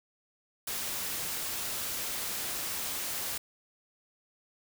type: noise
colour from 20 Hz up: white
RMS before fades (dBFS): -35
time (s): 0.67-3.38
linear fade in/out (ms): 5
effects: none